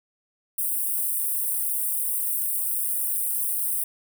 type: high-pass noise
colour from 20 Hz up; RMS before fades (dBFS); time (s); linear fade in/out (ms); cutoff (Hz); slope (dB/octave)
white; -26; 0.58-3.84; 5; 8500; 96
effects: none